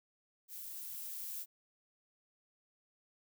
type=noise with level ramp; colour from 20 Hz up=violet; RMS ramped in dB=-47 to -42 dBFS; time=0.48-1.46 s; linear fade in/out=50 ms; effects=none